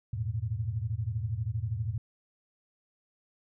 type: tone cluster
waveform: sine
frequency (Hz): 83.6 / 106.8 / 119.3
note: E2 / G#2 / A#2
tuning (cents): +25 / +49 / +41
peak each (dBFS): -38 / -32 / -34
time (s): 0.13-1.98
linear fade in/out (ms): 5
effects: none